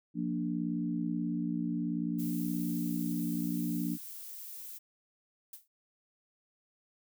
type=chord; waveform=sine; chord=Bb major; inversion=second; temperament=equal; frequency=174.61 / 233.1 / 293.7 Hz; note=F3 / Bb3 / D4; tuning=0 / 0 / 0 cents; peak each=-35 dBFS; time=0.14-3.98 s; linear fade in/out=50 ms
type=noise; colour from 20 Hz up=violet; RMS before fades=-45 dBFS; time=2.18-4.79 s; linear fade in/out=20 ms
type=noise with exponential decay; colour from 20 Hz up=violet; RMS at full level=-42 dBFS; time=5.53-5.68 s; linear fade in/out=5 ms; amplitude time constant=32 ms
effects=none